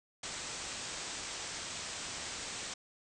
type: low-pass noise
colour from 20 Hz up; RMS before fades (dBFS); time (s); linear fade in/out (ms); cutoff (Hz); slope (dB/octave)
white; -42; 0.23-2.74; 5; 8400; 96
effects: none